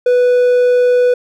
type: tone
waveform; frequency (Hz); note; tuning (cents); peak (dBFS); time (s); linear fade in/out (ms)
triangle; 493.9; B4; 0; -6; 0.06-1.14; 5
effects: none